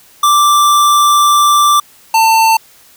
square tone pair in turn, 1174.7 / 895.1 Hz, D6 / A5, 0 / +29 cents, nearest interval perfect fourth, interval 471 cents, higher first, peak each -7 dBFS, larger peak neither, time 0.23-1.8 / 2.14-2.57 s, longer first, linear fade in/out 5 ms, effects white hiss -44 dBFS RMS until 2.96 s

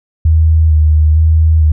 sine tone with vibrato, 78.4 Hz, D#2, 14 cents sharp, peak -5 dBFS, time 0.25-1.72 s, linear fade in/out 5 ms, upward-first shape square, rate 1.1 Hz, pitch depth 27 cents each way, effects none

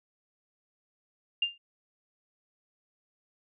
sine tone with exponential decay, 2800 Hz, F7, 4 cents sharp, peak -21 dBFS, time 1.42-1.58 s, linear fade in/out 5 ms, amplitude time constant 33 ms, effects none

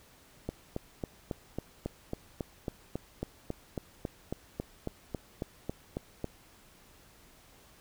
click train, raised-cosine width 2 ms, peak -20 dBFS, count 22, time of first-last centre 0.49-6.243 s, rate 3.65 Hz, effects pink hiss -59 dBFS RMS until 7.8 s

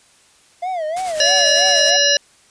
triangle tone with vibrato, 680 Hz, F5, 46 cents flat, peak -18 dBFS, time 0.62-1.97 s, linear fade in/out 10 ms, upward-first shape sine, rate 3.1 Hz, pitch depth 180 cents each way
white noise with tremolo, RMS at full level -29 dBFS, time 0.96-1.91 s, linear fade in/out 10 ms, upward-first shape triangle, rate 10 Hz, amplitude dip 60%
harmonic tone, 573 Hz, D5, 43 cents flat, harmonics 1 / 3 / 5 / 7 / 9 / 10, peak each -19 / -19 / -19 / -19 / -19 / -19 dBFS, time 1.2-2.17 s, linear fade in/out 2 ms
effects white hiss -52 dBFS RMS until 2.5 s + resampled to 22050 Hz

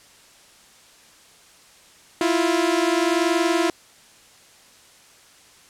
sawtooth tone pair together, 328.4 / 349.2 Hz, E4 / F4, -6 / 0 cents, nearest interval minor second, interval 106 cents, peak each -17 dBFS, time 2.21-3.7 s, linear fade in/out 2 ms, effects white hiss -51 dBFS RMS until 5.69 s + low-pass 9000 Hz 12 dB/octave

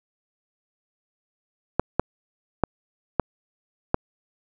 clicks, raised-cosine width 1 ms, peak -4 dBFS, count 5, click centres 1.796 / 1.996 / 2.637 / 3.197 / 3.944 s, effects none

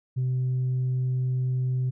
sine tone, 127.9 Hz, C3, 39 cents flat, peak -21 dBFS, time 0.16-1.91 s, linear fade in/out 20 ms, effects tanh soft clip ceiling -21 dBFS

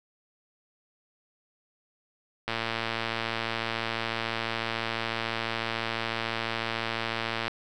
click train, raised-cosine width 0.3 ms, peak -13 dBFS, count 571, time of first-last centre 2.48-7.48 s, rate 114 Hz, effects none

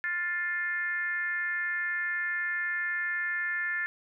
sine tone with frequency modulation, 1760 Hz, A6, in tune, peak -28 dBFS, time 0.04-3.86 s, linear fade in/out 0 ms, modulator 356 Hz, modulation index 0.77, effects none

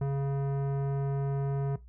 sine tone with tanh clipping, 138.59 Hz, C#3, in tune, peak -29 dBFS, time 0.01-1.76 s, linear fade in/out 5 ms, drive 15 dB, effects noise-tail reverb RT60 0.2 s tail -18 dB re dry + added 60 Hz sine -48 dBFS peak until 1.88 s

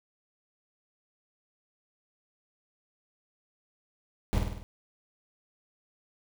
brown noise with echo, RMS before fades -25 dBFS, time 4.33-4.38 s, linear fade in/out 0 ms, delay 50 ms, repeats 5, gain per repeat -4 dB, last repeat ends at 4.63 s, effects none

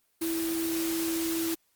sine tone in noise, 329.6 Hz, E4, in tune, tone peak -28 dBFS, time 0.21-1.55 s, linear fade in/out 10 ms, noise white, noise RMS -35 dBFS, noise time 0.21-1.55 s, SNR +4 dB, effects white hiss -71 dBFS RMS until 1.75 s + Opus 24 kbps

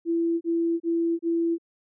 sine tone bursts, 334.9 Hz, E4, 27 cents sharp, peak -21 dBFS, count 4, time 0.05-1.583 s, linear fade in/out 50 ms, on 360 ms, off 31 ms, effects none

